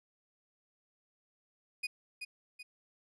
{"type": "tone with echo", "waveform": "35% pulse", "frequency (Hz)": 2475, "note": "D#7", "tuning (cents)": -10, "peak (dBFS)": -31, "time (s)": [1.83, 1.87], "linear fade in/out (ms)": 10, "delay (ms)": 380, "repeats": 2, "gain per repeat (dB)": -6, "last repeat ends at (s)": 2.63, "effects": ["resampled to 22050 Hz"]}